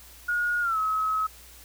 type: tone with pitch glide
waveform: sine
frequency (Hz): 1439 to 1282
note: F#6 to E6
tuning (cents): -49 to -49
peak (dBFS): -23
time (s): 0.28-1.27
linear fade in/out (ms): 10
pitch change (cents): -200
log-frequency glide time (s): 0.61-0.78
effects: added 60 Hz sine -52 dBFS peak until 1.64 s + white hiss -50 dBFS RMS until 1.64 s